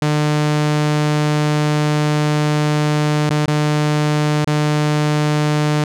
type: tone with dropouts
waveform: sawtooth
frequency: 150 Hz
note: D3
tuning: 37 cents sharp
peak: -10 dBFS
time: 0.02-5.84 s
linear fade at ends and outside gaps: 2 ms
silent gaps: 3.293-3.304 / 3.458-3.478 / 4.445-4.472 s
effects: low-pass 8000 Hz 12 dB/octave